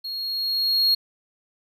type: tone with level ramp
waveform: triangle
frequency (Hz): 4289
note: C8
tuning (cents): +42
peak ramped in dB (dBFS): -28 to -14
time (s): 0.04-0.95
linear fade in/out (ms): 10
effects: none